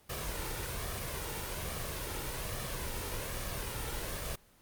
pink noise with flanger, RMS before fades -37 dBFS, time 0.09-4.36 s, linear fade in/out 10 ms, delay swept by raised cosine 1.7 to 2.2 ms, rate 1.2 Hz, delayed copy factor +0.6, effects pink hiss -63 dBFS RMS until 4.61 s + Opus 24 kbps

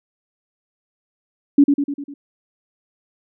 sine tone with echo, 283.9 Hz, C#4, 41 cents sharp, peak -6 dBFS, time 1.58-1.64 s, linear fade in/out 5 ms, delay 100 ms, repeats 5, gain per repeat -5 dB, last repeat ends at 2.14 s, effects none

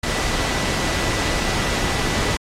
sine tone in noise, 1975.5 Hz, B6, in tune, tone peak -33 dBFS, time 0.03-2.37 s, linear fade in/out 5 ms, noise pink, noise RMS -22 dBFS, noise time 0.03-2.37 s, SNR -14 dB, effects low-pass 7000 Hz 12 dB/octave + AAC 48 kbps

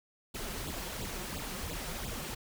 pink noise with flanger, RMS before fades -39 dBFS, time 0.34-2.35 s, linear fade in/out 10 ms, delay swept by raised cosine 0.25 to 5.65 ms, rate 2.9 Hz, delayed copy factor +0.8, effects none

